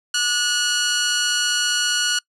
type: tone with amplitude modulation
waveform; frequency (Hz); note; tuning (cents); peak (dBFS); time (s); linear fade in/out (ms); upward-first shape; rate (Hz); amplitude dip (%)
10% pulse; 1455; F#6; -29; -7; 0.14-2.19; 5; sine; 265; 45
effects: noise-tail reverb RT60 0.1 s tail -25 dB re dry + low-pass 8000 Hz 12 dB/octave

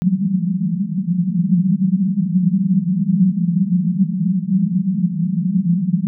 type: band-pass noise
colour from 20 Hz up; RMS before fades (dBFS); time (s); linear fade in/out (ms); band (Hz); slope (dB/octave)
pink; -17; 0.02-6.07; 0; 170 to 200; 96
effects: none

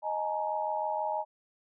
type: chord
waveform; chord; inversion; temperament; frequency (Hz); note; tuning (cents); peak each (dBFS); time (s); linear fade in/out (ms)
sine; D# suspended fourth; none; equal with one note detuned; 622.3 / 846.1 / 932.3; D#5 / G#5 / A#5; 0 / +32 / 0; -34 / -32 / -35; 0.02-1.25; 50
effects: none

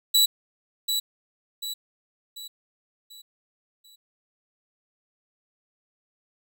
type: tone with echo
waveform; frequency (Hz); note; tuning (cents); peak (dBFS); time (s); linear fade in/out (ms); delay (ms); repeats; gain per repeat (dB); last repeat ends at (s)
sawtooth; 3934; B7; -7; -13; 0.14-0.26; 10; 740; 5; -7; 3.96
effects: none

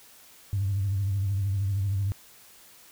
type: tone with vibrato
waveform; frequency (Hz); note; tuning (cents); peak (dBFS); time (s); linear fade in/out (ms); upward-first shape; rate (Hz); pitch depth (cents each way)
sine; 98.4; G2; +7; -23; 0.53-2.12; 0; triangle; 13; 88
effects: tanh soft clip ceiling -19 dBFS + white hiss -53 dBFS RMS until 2.91 s

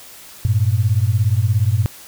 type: beating tone pair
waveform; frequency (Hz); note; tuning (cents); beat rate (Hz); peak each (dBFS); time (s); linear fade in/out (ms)
sine; 98 / 115; G2 / A#2; 0 / -23; 17; -16; 0.45-1.86; 0
effects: white hiss -40 dBFS RMS until 2.07 s

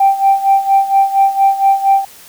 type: tone with tremolo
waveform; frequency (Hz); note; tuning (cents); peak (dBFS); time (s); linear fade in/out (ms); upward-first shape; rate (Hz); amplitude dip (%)
sine; 784; G5; 0; -4; 0-2.05; 5; sine; 4.3; 80
effects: tanh soft clip ceiling -2 dBFS + white hiss -39 dBFS RMS until 2.28 s

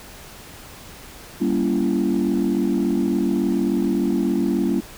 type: chord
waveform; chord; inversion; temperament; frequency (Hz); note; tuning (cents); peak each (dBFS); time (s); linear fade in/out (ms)
sine; G diminished seventh; none; just; 196 / 235.2 / 282.2 / 338.7; G3 / Bb3 / Db4 / Fb4; 0 / +16 / +31 / +47; -22; 1.4-4.81; 20
effects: tanh soft clip ceiling -12 dBFS + pink hiss -41 dBFS RMS until 4.97 s

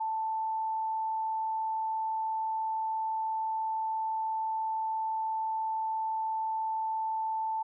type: tone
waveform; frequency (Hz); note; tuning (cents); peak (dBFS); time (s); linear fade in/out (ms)
sine; 883; A5; +6; -29; 0-7.63; 10
effects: none

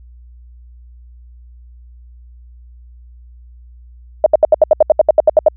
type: tone bursts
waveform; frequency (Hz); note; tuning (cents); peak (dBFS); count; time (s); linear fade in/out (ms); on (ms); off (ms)
sine; 620; D#5; -6; -3; 14; 4.24-5.484; 2; 22; 72
effects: added 60 Hz sine -37 dBFS peak until 5.56 s

